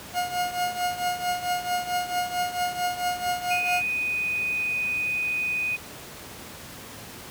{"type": "tone with tremolo", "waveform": "40% pulse", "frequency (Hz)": 716, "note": "F5", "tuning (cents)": 43, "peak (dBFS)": -21, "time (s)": [0.13, 3.83], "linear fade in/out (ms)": 50, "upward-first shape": "triangle", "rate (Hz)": 4.5, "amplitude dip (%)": 80}
{"type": "tone", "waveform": "sine", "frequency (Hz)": 2489, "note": "D#7", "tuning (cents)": 0, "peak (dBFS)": -24, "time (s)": [3.5, 5.77], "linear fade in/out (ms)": 20}
{"effects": ["pink hiss -41 dBFS RMS until 7.3 s", "high-pass 80 Hz 12 dB/octave"]}